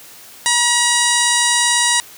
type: harmonic tone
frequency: 958 Hz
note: A#5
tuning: 47 cents sharp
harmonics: 1 / 2 / 3 / 4 / 5 / 6 / 7 / 8 / 9 / 10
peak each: -21 / -19 / -24 / -20 / -25 / -22 / -25 / -22 / -25 / -21 dBFS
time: 0.46-2 s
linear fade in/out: 0 ms
effects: white hiss -40 dBFS RMS until 2.17 s + high-pass 80 Hz 12 dB/octave